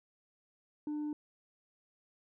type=tone with tanh clipping; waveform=triangle; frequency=298.9 Hz; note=D4; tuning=31 cents sharp; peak=-35 dBFS; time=0.87-1.13 s; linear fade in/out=2 ms; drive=7 dB; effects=none